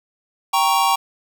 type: chord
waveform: square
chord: G diminished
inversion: none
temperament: equal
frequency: 784 / 932.3 / 1108.7 Hz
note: G5 / Bb5 / Db6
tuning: 0 / 0 / 0 cents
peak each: -20 dBFS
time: 0.53-0.96 s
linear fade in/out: 10 ms
effects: none